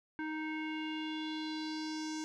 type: tone with low-pass filter sweep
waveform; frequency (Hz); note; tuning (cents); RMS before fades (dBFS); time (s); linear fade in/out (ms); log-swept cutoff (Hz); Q
square; 311.6; D#4; +3; -39; 0.19-2.24; 0; 1800 to 6400; 3.7
effects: none